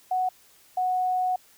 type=tone pair in turn; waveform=sine; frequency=740 / 736.3 Hz; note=F#5 / F#5; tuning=0 / -9 cents; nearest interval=unison; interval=9 cents; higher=first; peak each=-22 dBFS; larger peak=neither; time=0.11-0.29 / 0.77-1.36 s; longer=second; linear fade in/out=5 ms; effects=white hiss -57 dBFS RMS until 1.57 s